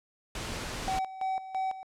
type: noise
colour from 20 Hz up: pink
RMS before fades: -36 dBFS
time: 0.35-0.99 s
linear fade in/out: 2 ms
type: tone with tremolo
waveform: triangle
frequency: 761 Hz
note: F#5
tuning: 48 cents sharp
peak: -26 dBFS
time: 0.88-1.83 s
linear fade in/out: 0 ms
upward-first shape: square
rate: 3 Hz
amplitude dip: 75%
effects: low-pass 8000 Hz 12 dB/octave